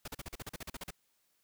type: noise bursts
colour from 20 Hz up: pink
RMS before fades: -42 dBFS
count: 13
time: 0.05-0.907 s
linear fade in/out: 5 ms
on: 29 ms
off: 40 ms
effects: white hiss -75 dBFS RMS until 1.43 s